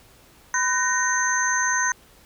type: tone cluster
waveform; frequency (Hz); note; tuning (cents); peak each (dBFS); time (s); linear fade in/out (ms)
sine; 1001 / 1507 / 1856 / 6270; B5 / F#6 / A#6 / G8; +23 / +31 / -8 / -1; -25; 0.54-1.92; 2
effects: pink hiss -53 dBFS RMS until 2.25 s